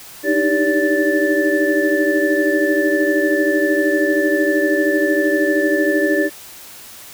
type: tone cluster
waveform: sine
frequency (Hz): 302.8 / 315.7 / 392.9 / 574 / 1757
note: D#4 / D#4 / G4 / D5 / A6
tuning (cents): -47 / +25 / +4 / -40 / -3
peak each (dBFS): -20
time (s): 0.23-6.3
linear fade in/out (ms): 50
effects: white hiss -38 dBFS RMS until 7.13 s